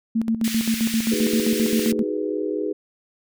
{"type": "tone with tremolo", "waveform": "sine", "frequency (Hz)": 225.5, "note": "A3", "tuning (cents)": 43, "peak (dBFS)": -17, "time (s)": [0.15, 2.03], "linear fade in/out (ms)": 10, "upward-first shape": "square", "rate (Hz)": 7.6, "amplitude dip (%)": 70}
{"type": "high-pass noise", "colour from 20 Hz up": "pink", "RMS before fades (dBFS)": -30, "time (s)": [0.44, 1.92], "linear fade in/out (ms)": 5, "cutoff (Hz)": 1900, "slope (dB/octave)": 24}
{"type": "chord", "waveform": "sine", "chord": "G# minor seventh", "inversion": "second", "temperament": "equal with one note detuned", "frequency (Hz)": [311.1, 375.4, 415.3, 493.9], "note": ["D#4", "F#4", "G#4", "B4"], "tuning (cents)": [0, 25, 0, 0], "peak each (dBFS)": [-27, -30, -26, -30], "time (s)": [1.11, 2.73], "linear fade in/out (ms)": 10}
{"effects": []}